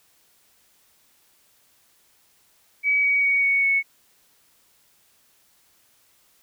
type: tone with pitch steps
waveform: sine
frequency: 2276 / 2259 / 2242 / 2225 / 2209 Hz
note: C#7 / C#7 / C#7 / C#7 / C#7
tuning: +45 / +32 / +19 / +6 / -7 cents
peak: -17 dBFS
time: 2.83-3.83 s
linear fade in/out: 50 ms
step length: 200 ms
effects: white hiss -61 dBFS RMS until 6.42 s